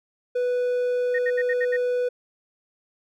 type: tone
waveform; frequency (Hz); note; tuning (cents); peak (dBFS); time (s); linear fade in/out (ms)
triangle; 493.9; B4; 0; -19; 0.35-2.09; 10
type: tone bursts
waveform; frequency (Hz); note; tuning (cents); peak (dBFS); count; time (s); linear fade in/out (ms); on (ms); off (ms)
sine; 1848; A#6; -16; -24; 6; 1.14-1.768; 10; 48; 68
effects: none

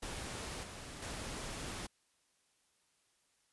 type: noise with level steps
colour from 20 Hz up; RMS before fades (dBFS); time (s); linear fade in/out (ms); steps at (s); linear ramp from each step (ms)
pink; -43 / -48 / -43; 0.02-1.87; 10; 0.63 / 1.02; 5
effects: white hiss -75 dBFS RMS until 3.52 s + resampled to 24000 Hz

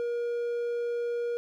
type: tone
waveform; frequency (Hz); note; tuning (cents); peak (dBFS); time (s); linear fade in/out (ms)
triangle; 475.4; A#4; +34; -26; 0-1.37; 0
effects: none

